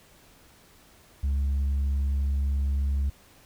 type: tone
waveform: sine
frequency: 69.3 Hz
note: C#2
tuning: in tune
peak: -20 dBFS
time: 1.23-3.1 s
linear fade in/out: 10 ms
effects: tanh soft clip ceiling -22 dBFS + pink hiss -56 dBFS RMS until 3.45 s